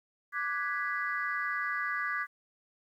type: chord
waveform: sine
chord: G# half-diminished seventh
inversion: second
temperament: equal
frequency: 1174.7 / 1480 / 1661.2 / 1975.5 Hz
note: D6 / F#6 / G#6 / B6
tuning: 0 / 0 / 0 / 0 cents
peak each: -35 / -38 / -34 / -36 dBFS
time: 0.32-2.27 s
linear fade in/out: 50 ms
effects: tanh soft clip ceiling -20 dBFS + 11-bit